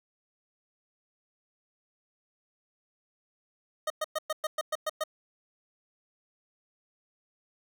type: tone bursts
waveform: 25% pulse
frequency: 620 Hz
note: D#5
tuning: 6 cents flat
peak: -24 dBFS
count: 9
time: 3.87-5.038 s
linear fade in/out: 5 ms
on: 32 ms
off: 110 ms
effects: none